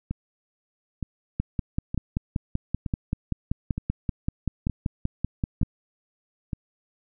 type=two click trains; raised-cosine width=5 ms; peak=-12 / -16 dBFS; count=23 / 8; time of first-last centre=1.4-5.631 / 0.11-6.532 s; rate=5.2 / 1.09 Hz; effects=none